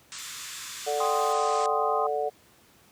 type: band-pass noise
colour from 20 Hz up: white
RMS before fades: -40 dBFS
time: 0.12-1.66 s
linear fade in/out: 0 ms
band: 1000 to 8600 Hz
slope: 96 dB/octave
type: tone with pitch glide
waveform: 5% pulse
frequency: 3520 to 3454 Hz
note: A7 to A7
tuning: 0 to -33 cents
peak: -37 dBFS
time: 0.18-1.33 s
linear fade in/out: 5 ms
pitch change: -33 cents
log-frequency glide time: 1.06-1.2 s
type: harmonic tone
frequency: 146.83 Hz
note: D3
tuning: in tune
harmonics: 3 / 4 / 5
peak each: -29 / -31 / -29 dBFS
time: 0.86-2.3 s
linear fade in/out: 20 ms
type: chord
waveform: sine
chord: C minor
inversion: second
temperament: equal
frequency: 784 / 1046.5 / 1244.5 Hz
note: G5 / C6 / Eb6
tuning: 0 / 0 / 0 cents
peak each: -30 dBFS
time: 1-2.07 s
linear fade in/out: 5 ms
effects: pink hiss -58 dBFS RMS until 2.91 s + high-pass 80 Hz 12 dB/octave